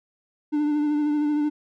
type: tone with vibrato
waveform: triangle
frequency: 297.1 Hz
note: D4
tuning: 20 cents sharp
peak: -18 dBFS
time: 0.52-1.5 s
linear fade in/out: 20 ms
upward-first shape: triangle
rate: 13 Hz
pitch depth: 32 cents each way
effects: none